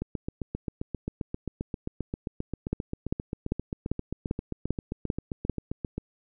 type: two click trains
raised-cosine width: 3 ms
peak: -18 / -13 dBFS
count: 46 / 8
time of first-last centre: 0.02-5.98 / 2.73-5.497 s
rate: 7.55 / 2.53 Hz
effects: none